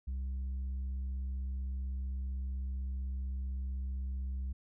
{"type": "tone with tanh clipping", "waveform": "sine", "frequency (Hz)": 65.41, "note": "C2", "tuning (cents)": 0, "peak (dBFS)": -35, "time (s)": [0.07, 4.53], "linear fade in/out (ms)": 10, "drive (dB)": 3, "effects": []}